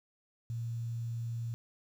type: tone with quantisation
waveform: sine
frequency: 116.54 Hz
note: A#2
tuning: in tune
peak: -34 dBFS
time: 0.5-1.54 s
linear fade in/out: 0 ms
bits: 10
effects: none